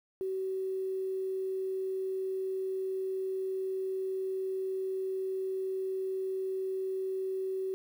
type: tone with quantisation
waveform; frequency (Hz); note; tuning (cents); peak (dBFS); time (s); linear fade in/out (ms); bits
sine; 379.9; F#4; +46; -31; 0.21-7.74; 0; 10
effects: none